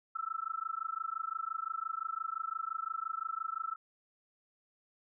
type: tone with amplitude modulation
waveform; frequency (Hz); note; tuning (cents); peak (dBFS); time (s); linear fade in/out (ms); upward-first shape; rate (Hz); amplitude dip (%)
sine; 1318.5; E6; 0; -31; 0.15-3.76; 10; sine; 25.8; 100
effects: none